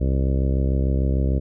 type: harmonic tone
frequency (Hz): 66.7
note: C2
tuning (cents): +34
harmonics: 1 / 2 / 3 / 4 / 5 / 6 / 7 / 8 / 9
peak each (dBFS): -19 / -25 / -29 / -31 / -33 / -35 / -36 / -37 / -38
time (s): 0-1.4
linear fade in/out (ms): 20
effects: none